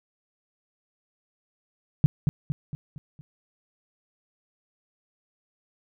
sine tone with echo, 146.83 Hz, D3, in tune, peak -11 dBFS, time 2.04-2.06 s, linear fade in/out 0 ms, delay 230 ms, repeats 5, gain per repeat -6 dB, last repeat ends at 3.21 s, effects none

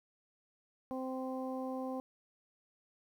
harmonic tone, 260 Hz, C4, 11 cents flat, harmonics 1 / 2 / 3 / 4, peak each -39 / -41 / -45 / -49 dBFS, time 0.91-2 s, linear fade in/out 0 ms, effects 11-bit

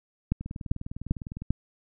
two click trains, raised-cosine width 5 ms, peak -11 / -23 dBFS, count 4 / 21, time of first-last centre 0.32-1.506 / 0.41-1.42 s, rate 2.53 / 19.8 Hz, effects none

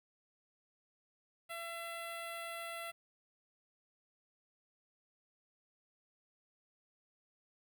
10% pulse tone with notch filter, 674 Hz, E5, 38 cents sharp, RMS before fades -44 dBFS, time 1.49-2.92 s, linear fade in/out 20 ms, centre 5400 Hz, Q 0.93, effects 11-bit

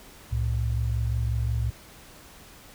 sine tone pair together, 66.83 / 112.4 Hz, C2 / A2, +37 / +37 cents, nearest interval major sixth, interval 900 cents, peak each -26 dBFS, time 0.31-1.71 s, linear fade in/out 20 ms, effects pink hiss -49 dBFS RMS until 2.74 s

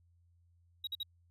triangle tone bursts, 3827 Hz, A#7, 45 cents sharp, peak -34 dBFS, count 3, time 0.84-1.032 s, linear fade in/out 5 ms, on 32 ms, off 48 ms, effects added 86 Hz sine -65 dBFS peak until 1.3 s

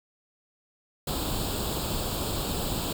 pink noise with comb filter, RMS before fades -30 dBFS, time 1.07-2.93 s, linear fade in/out 5 ms, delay 0.25 ms, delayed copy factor +0.75, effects none

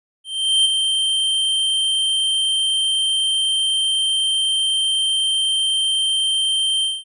square tone with ADSR envelope, 3136 Hz, G7, in tune, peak -12 dBFS, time 0.24-7.04 s, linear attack 410 ms, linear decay 17 ms, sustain -5 dB, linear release 210 ms, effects resampled to 24000 Hz

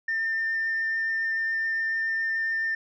sine tone with vibrato, 1801 Hz, A6, 40 cents sharp, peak -23 dBFS, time 0.08-2.75 s, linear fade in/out 5 ms, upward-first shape triangle, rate 7.1 Hz, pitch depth 8 cents each way, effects tanh soft clip ceiling -21 dBFS

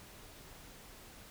silence, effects pink hiss -54 dBFS RMS until 1.3 s

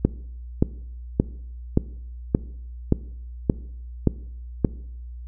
click train, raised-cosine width 3 ms, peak -3 dBFS, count 9, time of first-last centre 0.05-4.648 s, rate 1.74 Hz, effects noise-tail reverb RT60 0.7 s tail -20 dB re dry + added 60 Hz sine -34 dBFS peak until 5.27 s

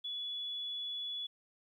sine tone, 3413 Hz, G#7, 47 cents sharp, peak -37 dBFS, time 0.04-1.27 s, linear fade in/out 10 ms, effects 12-bit

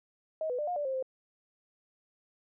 sine tone with pitch steps, 632 / 496.4 / 596 / 713 / 585 / 530 / 522 Hz, D#5 / B4 / D5 / F5 / D5 / C5 / C5, +27 / +9 / +25 / +36 / -7 / +22 / -4 cents, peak -30 dBFS, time 0.41-1.026 s, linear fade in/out 2 ms, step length 88 ms, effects none

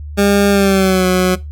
20% pulse tone with pitch glide, 201.3 to 183.53 Hz, G3 to F#3, +46 to -14 cents, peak -5 dBFS, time 0.17-1.36 s, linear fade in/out 20 ms, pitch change -160 cents, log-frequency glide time 0.5-1.06 s, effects noise-tail reverb RT60 0.2 s tail -18 dB re dry + added 74 Hz sine -25 dBFS peak until 1.51 s

